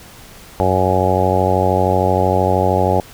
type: harmonic tone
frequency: 93 Hz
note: F#2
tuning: 9 cents sharp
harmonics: 1 / 2 / 3 / 4 / 5 / 6 / 7 / 8 / 9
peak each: -19 / -23 / -25 / -22 / -21 / -20 / -22 / -22 / -19 dBFS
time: 0.6-3 s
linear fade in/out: 0 ms
effects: pink hiss -40 dBFS RMS until 3.13 s